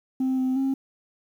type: tone with pitch steps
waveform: sine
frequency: 261.1 / 258.7 / 268.5 Hz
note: C4 / C4 / C4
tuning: -3 / -19 / +45 cents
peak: -19 dBFS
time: 0.2-0.74 s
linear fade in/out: 5 ms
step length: 180 ms
effects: tanh soft clip ceiling -20 dBFS + 9-bit